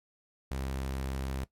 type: tone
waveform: sawtooth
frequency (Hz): 66.6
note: C2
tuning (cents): +31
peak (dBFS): -29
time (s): 0.51-1.44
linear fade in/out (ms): 0
effects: noise-tail reverb RT60 0.1 s tail -17 dB re dry + MP3 64 kbps